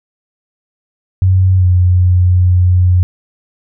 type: tone with pitch glide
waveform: sine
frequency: 93.5 to 90.26 Hz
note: F#2 to F#2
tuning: +19 to -42 cents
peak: -6 dBFS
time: 1.22-3.03 s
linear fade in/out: 0 ms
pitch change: -61 cents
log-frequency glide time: 1.57-1.65 s
effects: none